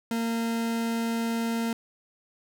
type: tone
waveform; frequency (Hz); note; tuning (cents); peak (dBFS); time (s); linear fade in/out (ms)
40% pulse; 229.6; A#3; -26; -25; 0.11-1.73; 2
effects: none